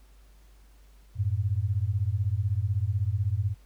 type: beating tone pair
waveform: sine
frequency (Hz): 92.5 / 108.5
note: F#2 / A2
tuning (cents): 0 / -24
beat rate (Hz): 16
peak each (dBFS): -27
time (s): 1.15-3.55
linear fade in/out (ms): 50
effects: added 50 Hz sine -52 dBFS peak until 3.65 s + pink hiss -64 dBFS RMS until 3.65 s